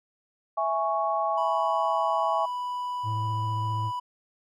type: chord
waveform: sine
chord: C# minor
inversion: first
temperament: equal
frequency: 659.3 / 830.6 / 1108.7 Hz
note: E5 / G#5 / C#6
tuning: 0 / 0 / 0 cents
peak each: -28 dBFS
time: 0.57-2.46 s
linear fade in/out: 10 ms
type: tone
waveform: triangle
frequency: 987.8 Hz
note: B5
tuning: in tune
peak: -27 dBFS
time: 1.37-4 s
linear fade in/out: 10 ms
type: tone with vibrato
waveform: triangle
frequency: 110 Hz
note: A2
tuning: in tune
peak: -26 dBFS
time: 3.03-3.92 s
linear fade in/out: 50 ms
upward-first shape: triangle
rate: 15 Hz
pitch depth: 32 cents each way
effects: none